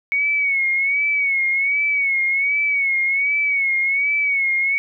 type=tone with vibrato; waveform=sine; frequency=2221 Hz; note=C#7; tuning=3 cents sharp; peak=-16 dBFS; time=0.12-4.78 s; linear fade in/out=0 ms; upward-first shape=sine; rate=1.3 Hz; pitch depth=70 cents each way; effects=none